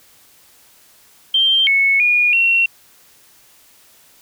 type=tone with pitch steps; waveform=sine; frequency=3154 / 2203 / 2441 / 2728 Hz; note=G7 / C#7 / D#7 / F7; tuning=+10 / -11 / -34 / -41 cents; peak=-11 dBFS; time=1.34-2.66 s; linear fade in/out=5 ms; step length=330 ms; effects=white hiss -50 dBFS RMS until 4.21 s